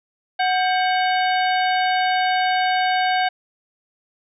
harmonic tone with a mistuned harmonic, 740 Hz, F#5, in tune, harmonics 1 / 2 / 3 / 4 / 5 / 6, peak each -18 / -24 / -28 / -30 / -32 / -34 dBFS, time 0.39-3.29 s, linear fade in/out 10 ms, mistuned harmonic 2, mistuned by +120 cents, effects none

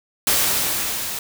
white noise with level ramp, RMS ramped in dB -17 to -28 dBFS, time 0.27-1.19 s, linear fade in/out 2 ms, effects none

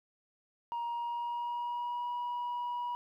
sine tone with pitch glide, 943 to 968.4 Hz, A#5 to B5, +20 to -34 cents, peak -31 dBFS, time 0.72-2.95 s, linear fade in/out 0 ms, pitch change +46 cents, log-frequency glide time 0.83-2.1 s, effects tanh soft clip ceiling -32 dBFS + 12-bit

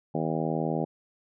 harmonic tone, 80 Hz, D#2, 49 cents sharp, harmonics 2 / 3 / 4 / 5 / 6 / 7 / 8 / 9 / 10, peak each -31 / -33 / -34 / -35 / -36 / -36 / -37 / -38 / -38 dBFS, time 0.14-0.85 s, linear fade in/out 10 ms, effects none

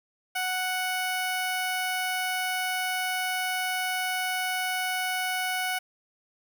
10% pulse tone with notch filter, 740 Hz, F#5, in tune, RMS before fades -29 dBFS, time 0.35-5.79 s, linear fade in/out 10 ms, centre 4000 Hz, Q 1.8, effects none

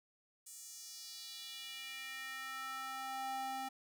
square tone with high-pass filter sweep, 264.5 Hz, C4, 19 cents sharp, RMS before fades -45 dBFS, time 0.46-3.69 s, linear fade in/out 10 ms, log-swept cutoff 7900 to 580 Hz, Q 2.5, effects none

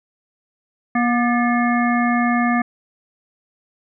harmonic tone with a mistuned harmonic, 239.5 Hz, A#3, 47 cents sharp, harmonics 1 / 3 / 5 / 7 / 9, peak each -17 / -22 / -24 / -25 / -27 dBFS, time 0.95-2.62 s, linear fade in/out 5 ms, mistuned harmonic 7, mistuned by +64 cents, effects none

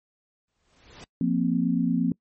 pink noise with exponential growth, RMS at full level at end -41 dBFS, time 0.48-1.04 s, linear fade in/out 1 ms, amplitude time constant 120 ms
sine chord, F suspended fourth, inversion none, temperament equal, 174.61 / 233.1 / 261.6 Hz, F3 / Bb3 / C4, 0 / 0 / 0 cents, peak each -25 dBFS, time 1.21-2.12 s, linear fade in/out 2 ms
effects noise-tail reverb RT60 0.1 s tail -25 dB re dry + MP3 32 kbps

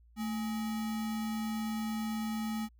sine tone with sample-and-hold, 220.5 Hz, A3, 4 cents sharp, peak -32 dBFS, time 0.16-2.69 s, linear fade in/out 50 ms, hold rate 1050 Hz, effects added 58 Hz sine -58 dBFS peak until 2.79 s

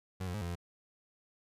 30% pulse tone with pitch steps, 93.5 / 88.8 / 105.4 / 86.1 / 86.9 Hz, F#2 / F2 / G#2 / F2 / F2, +19 / +29 / +26 / -24 / -8 cents, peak -33 dBFS, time 0.2-0.555 s, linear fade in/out 10 ms, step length 71 ms, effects resampled to 32000 Hz

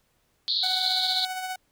white band-pass noise, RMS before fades -26 dBFS, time 0.48-1.25 s, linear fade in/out 0 ms, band 3600 to 4400 Hz, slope 96 dB/octave
sawtooth tone with tremolo, 745 Hz, F#5, 12 cents sharp, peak -25 dBFS, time 0.63-1.56 s, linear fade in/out 5 ms, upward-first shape sine, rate 15 Hz, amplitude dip 40%
effects pink hiss -69 dBFS RMS until 1.71 s

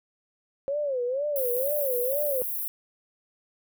sine tone with vibrato, 537 Hz, C5, 45 cents sharp, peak -25 dBFS, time 0.68-2.42 s, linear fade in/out 0 ms, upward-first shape sine, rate 2.1 Hz, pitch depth 180 cents each way
white high-pass noise, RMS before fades -31 dBFS, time 1.36-2.68 s, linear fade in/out 0 ms, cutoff 11000 Hz, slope 48 dB/octave
effects none

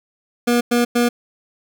25% pulse tone bursts, 240 Hz, B3, 49 cents flat, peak -10 dBFS, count 3, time 0.47-1.09 s, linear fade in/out 10 ms, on 140 ms, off 100 ms, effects none

